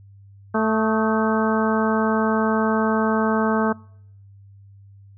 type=harmonic tone with a mistuned harmonic; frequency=220 Hz; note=A3; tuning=in tune; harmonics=1 / 2 / 3 / 4 / 5 / 6 / 7; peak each=-21 / -24 / -26 / -27 / -28 / -29 / -29 dBFS; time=0.54-3.73 s; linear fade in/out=10 ms; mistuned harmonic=6; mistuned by=-55 cents; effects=noise-tail reverb RT60 0.7 s tail -26 dB re dry + added 99 Hz sine -44 dBFS peak until 5.17 s